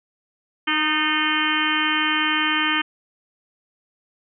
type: harmonic tone with a mistuned harmonic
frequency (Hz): 308.4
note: D#4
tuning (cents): -15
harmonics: 1 / 3 / 4 / 5 / 6 / 7 / 8 / 9 / 10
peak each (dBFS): -27 / -30 / -26 / -27 / -26 / -27 / -29 / -30 / -25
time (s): 0.67-2.82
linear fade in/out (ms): 10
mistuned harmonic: 6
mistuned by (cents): -37
effects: none